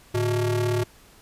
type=ring-modulated tone; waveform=square; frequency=127.3 Hz; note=C3; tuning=47 cents flat; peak=-19 dBFS; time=0.14-0.84 s; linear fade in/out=10 ms; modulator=236 Hz; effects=pink hiss -53 dBFS RMS until 1.21 s + resampled to 32000 Hz